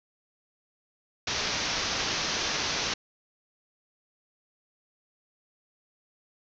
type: low-pass noise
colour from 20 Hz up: white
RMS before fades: -30 dBFS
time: 1.27-2.94 s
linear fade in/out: 5 ms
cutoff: 6300 Hz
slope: 96 dB/octave
effects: none